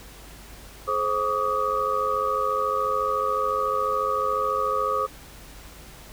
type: tone cluster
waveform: sine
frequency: 427.2 / 525 / 1147 / 1241 Hz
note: G#4 / C5 / D6 / D#6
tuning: +49 / +6 / -41 / -5 cents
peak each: -31 / -28 / -26 / -26 dBFS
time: 0.87-5.07 s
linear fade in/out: 20 ms
effects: added 50 Hz sine -47 dBFS peak until 6.12 s + pink hiss -46 dBFS RMS until 6.12 s